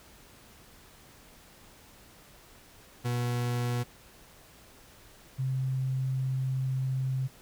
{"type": "tone pair in turn", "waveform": ["40% pulse", "sine"], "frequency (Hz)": [121.4, 131.38], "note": ["B2", "C3"], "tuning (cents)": [-29, 7], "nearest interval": "minor second", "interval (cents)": 136, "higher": "second", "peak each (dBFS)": [-27, -27], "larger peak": "neither", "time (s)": [[3.04, 3.84], [5.38, 7.28]], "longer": "second", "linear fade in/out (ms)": 20, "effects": ["pink hiss -55 dBFS RMS until 7.41 s"]}